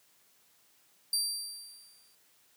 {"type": "tone with exponential decay", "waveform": "25% pulse", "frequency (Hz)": 4699, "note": "D8", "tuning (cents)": 0, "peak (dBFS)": -21, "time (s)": [1.13, 2.15], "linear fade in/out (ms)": 2, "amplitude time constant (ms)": 220, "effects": ["white hiss -66 dBFS RMS until 2.56 s", "high-pass 100 Hz 12 dB/octave"]}